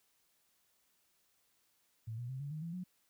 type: tone with pitch steps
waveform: sine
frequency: 111.8 / 121.22 / 131.43 / 142.5 / 154.5 / 167.51 / 181.62 Hz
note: A2 / B2 / C3 / C#3 / D#3 / E3 / F#3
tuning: +28 / -32 / +8 / +48 / -12 / +28 / -32 cents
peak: -39 dBFS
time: 2.07-2.84 s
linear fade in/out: 10 ms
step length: 110 ms
effects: white hiss -75 dBFS RMS until 3.09 s